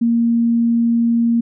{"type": "tone", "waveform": "sine", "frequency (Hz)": 233.1, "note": "A#3", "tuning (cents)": 0, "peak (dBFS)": -12, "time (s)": [0.01, 1.41], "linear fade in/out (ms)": 10, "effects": []}